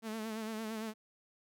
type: tone with vibrato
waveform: sawtooth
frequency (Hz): 220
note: A3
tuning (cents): 0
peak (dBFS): -34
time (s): 0.02-0.94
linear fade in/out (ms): 50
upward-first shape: sine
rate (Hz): 8.8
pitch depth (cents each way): 47
effects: none